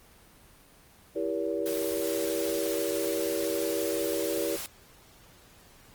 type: chord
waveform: sine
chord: E diminished seventh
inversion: none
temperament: just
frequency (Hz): 329.6 / 395.6 / 474.7 / 569.6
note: E4 / G4 / Bb4 / Db5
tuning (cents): 0 / +16 / +31 / +47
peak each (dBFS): -33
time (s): 1.15-4.57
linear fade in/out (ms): 20
type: noise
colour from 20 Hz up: white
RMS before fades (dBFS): -37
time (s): 1.66-4.66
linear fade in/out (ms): 0
effects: pink hiss -56 dBFS RMS until 5.94 s + Opus 24 kbps